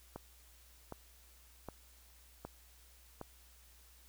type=click train; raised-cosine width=1 ms; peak=-29 dBFS; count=5; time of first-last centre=0.16-3.213 s; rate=1.31 Hz; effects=added 60 Hz sine -62 dBFS peak until 4.08 s + white hiss -64 dBFS RMS until 4.08 s